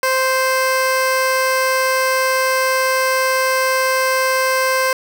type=tone; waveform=15% pulse; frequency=522 Hz; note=C5; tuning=4 cents flat; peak=-8 dBFS; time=0.03-4.93 s; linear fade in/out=2 ms; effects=none